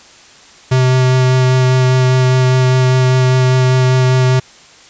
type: tone with vibrato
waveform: square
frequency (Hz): 128.6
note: C3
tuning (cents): -30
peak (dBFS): -9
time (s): 0.71-4.4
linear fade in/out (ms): 10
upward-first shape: sine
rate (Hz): 5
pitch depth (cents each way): 10
effects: white hiss -41 dBFS RMS until 4.89 s + resampled to 16000 Hz